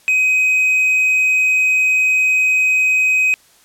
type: tone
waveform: triangle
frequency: 2521 Hz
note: D#7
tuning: 22 cents sharp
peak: -10 dBFS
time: 0.08-3.34 s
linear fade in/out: 0 ms
effects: white hiss -51 dBFS RMS until 3.64 s + low-pass 12000 Hz 12 dB/octave